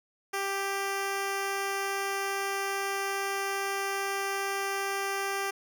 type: tone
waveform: 10% pulse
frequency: 393.6 Hz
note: G4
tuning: 7 cents sharp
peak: -21 dBFS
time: 0.33-5.51 s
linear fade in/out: 10 ms
effects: none